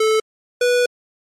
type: tone pair in turn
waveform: square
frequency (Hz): 436.7 / 490.2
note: A4 / B4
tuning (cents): -13 / -13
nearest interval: major second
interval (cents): 200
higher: second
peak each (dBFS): -14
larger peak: neither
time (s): 0-0.2 / 0.61-0.86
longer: second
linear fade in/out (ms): 5
effects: low-pass 9000 Hz 12 dB/octave + MP3 64 kbps